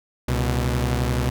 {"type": "tone pair together", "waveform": "sawtooth", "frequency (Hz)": [66.86, 122.2], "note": ["C2", "B2"], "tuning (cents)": [38, -18], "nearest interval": "minor seventh", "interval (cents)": 1044, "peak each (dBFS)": -19, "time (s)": [0.28, 1.3], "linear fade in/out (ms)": 5, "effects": []}